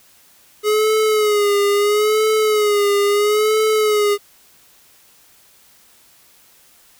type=tone with vibrato; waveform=square; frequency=419.5 Hz; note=G#4; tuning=17 cents sharp; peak=-14 dBFS; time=0.63-4.18 s; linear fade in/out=50 ms; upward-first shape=sine; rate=0.75 Hz; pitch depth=62 cents each way; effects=white hiss -51 dBFS RMS until 6.99 s